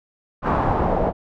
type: noise with low-pass filter sweep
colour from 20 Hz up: pink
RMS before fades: -20 dBFS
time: 0.42-1.13 s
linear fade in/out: 50 ms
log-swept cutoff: 1100 to 690 Hz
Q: 2.5
effects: none